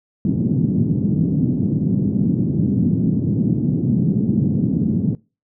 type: band-pass noise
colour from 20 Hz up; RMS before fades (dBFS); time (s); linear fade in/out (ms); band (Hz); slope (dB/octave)
pink; -18; 0.25-5.15; 2; 130 to 260; 24
effects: noise-tail reverb RT60 0.3 s tail -23 dB re dry